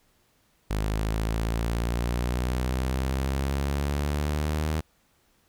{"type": "exponential sweep", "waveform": "sawtooth", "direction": "up", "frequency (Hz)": [51.91, 78.3], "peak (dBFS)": -21, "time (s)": [0.7, 4.81], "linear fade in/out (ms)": 10, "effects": ["pink hiss -66 dBFS RMS until 5.48 s"]}